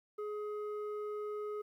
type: tone with low-pass filter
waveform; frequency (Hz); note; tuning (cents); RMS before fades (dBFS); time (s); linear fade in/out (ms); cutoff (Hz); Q
square; 420; G#4; +19; -40; 0.18-1.62; 10; 950; 5.9
effects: 12-bit